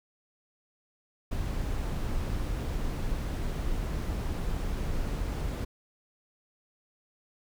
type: noise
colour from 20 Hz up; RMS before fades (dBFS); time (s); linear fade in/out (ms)
brown; -31; 1.31-5.65; 10
effects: none